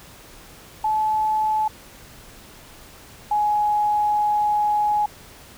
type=tone pair in turn; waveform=sine; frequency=863 / 837.5 Hz; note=A5 / G#5; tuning=-34 / +14 cents; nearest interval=minor second; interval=52 cents; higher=first; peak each=-18 / -17 dBFS; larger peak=second; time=0.84-1.68 / 3.31-5.06 s; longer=second; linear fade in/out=5 ms; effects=pink hiss -45 dBFS RMS until 5.57 s